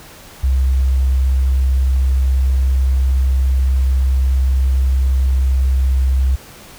sine tone, 65.6 Hz, C2, 5 cents sharp, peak -11 dBFS, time 0.43-6.36 s, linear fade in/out 10 ms, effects pink hiss -39 dBFS RMS until 6.78 s

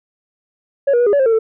sine tone with pitch steps, 557 / 479.5 / 484.7 / 409.2 / 569 / 529 / 454.3 / 444.1 Hz, C#5 / A#4 / B4 / G#4 / C#5 / C5 / A#4 / A4, +8 / +49 / -32 / -26 / +45 / +19 / -45 / +16 cents, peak -8 dBFS, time 0.87-1.39 s, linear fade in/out 10 ms, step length 65 ms, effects tanh soft clip ceiling -9 dBFS

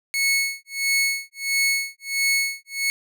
sawtooth tone with tremolo, 2200 Hz, C#7, 14 cents flat, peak -14 dBFS, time 0.14-2.9 s, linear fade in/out 0 ms, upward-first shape sine, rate 1.5 Hz, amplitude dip 100%, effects none

